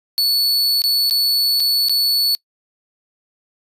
45% pulse tone with dropouts, 4435 Hz, C#8, in tune, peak -13 dBFS, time 0.18-2.35 s, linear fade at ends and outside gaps 0 ms, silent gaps 0.819-0.839 / 1.098-1.109 / 1.599-1.603 / 1.885-1.895 s, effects noise-tail reverb RT60 0.1 s tail -25 dB re dry + resampled to 32000 Hz

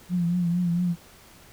sine tone with vibrato, 174.61 Hz, F3, in tune, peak -21 dBFS, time 0.09-0.96 s, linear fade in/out 50 ms, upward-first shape triangle, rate 4.4 Hz, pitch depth 63 cents each way, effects pink hiss -51 dBFS RMS until 1.52 s

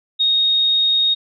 sine tone, 3729 Hz, A#7, in tune, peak -13 dBFS, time 0.19-1.15 s, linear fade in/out 20 ms, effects none

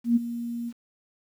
sine tone with ADSR envelope, 235.8 Hz, A#3, 20 cents sharp, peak -15 dBFS, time 0.04-0.73 s, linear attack 120 ms, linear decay 21 ms, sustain -14 dB, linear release 49 ms, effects 9-bit

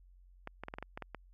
clicks, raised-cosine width 0.5 ms, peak -26 dBFS, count 9, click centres 0.474 / 0.636 / 0.684 / 0.739 / 0.785 / 0.826 / 0.975 / 1.023 / 1.147 s, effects added 45 Hz sine -57 dBFS peak until 1.33 s

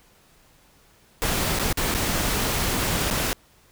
pink noise with dropouts, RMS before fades -24 dBFS, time 1.22-3.33 s, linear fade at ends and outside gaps 0 ms, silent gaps 1.589-1.596 / 1.727-1.773 / 1.941-1.948 / 3.102-3.11 s, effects pink hiss -57 dBFS RMS until 3.71 s

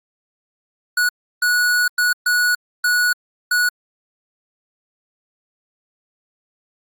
square tone bursts at uneven times, 1465 Hz, F#6, 18 cents flat, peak -15 dBFS, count 6, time 0.97-1.09 / 1.42-1.88 / 1.98-2.13 / 2.26-2.55 / 2.84-3.13 / 3.51-3.69 s, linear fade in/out 5 ms, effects Opus 48 kbps

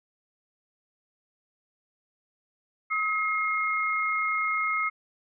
sine tone pair together, 1275 / 2144 Hz, D#6 / C7, +42 / +42 cents, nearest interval major sixth, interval 900 cents, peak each -27 dBFS, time 2.9-4.9 s, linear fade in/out 20 ms, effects none

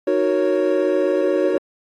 triangle chord, D# minor seventh, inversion none, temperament equal, 311.1 / 370 / 466.2 / 554.4 Hz, D#4 / F#4 / A#4 / C#5, 0 / 0 / 0 / 0 cents, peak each -21 / -18 / -22 / -18 dBFS, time 0.07-1.58 s, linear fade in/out 5 ms, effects AAC 32 kbps

